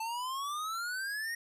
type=exponential sweep; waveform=square; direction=up; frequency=880 to 1884 Hz; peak=-35 dBFS; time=0-1.35 s; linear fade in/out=5 ms; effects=resampled to 32000 Hz